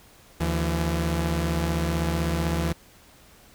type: tone pair together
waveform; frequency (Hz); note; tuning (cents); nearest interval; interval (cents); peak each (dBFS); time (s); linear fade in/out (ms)
sawtooth; 76.2 / 168.12; D#2 / E3; -36 / +34; octave + major second; 1370; -22; 0.4-2.73; 10
effects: pink hiss -53 dBFS RMS until 3.54 s